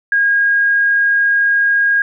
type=tone; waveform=sine; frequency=1631 Hz; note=G#6; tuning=32 cents flat; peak=-10 dBFS; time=0.12-2.02 s; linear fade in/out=2 ms; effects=none